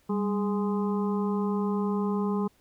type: harmonic tone with a mistuned harmonic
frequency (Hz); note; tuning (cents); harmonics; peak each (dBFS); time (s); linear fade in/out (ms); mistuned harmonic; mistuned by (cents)
207.7; G#3; 0; 1 / 2 / 4 / 5 / 6; -26 / -31 / -39 / -37 / -43; 0.09-2.48; 10; 1; -79
effects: pink hiss -65 dBFS RMS until 2.6 s